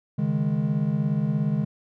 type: chord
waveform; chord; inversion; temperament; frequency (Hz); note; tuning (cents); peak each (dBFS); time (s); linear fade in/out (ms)
triangle; C# suspended second; none; equal; 138.59 / 155.56 / 207.7; C#3 / D#3 / G#3; 0 / 0 / 0; -25 / -23 / -24; 0.18-1.65; 10
effects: none